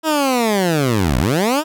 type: linear two-way sweep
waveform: 15% pulse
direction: down then up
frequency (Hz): 324 to 56.4 to 324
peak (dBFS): -8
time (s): 0.03-1.64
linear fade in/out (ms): 50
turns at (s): 1.18
effects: none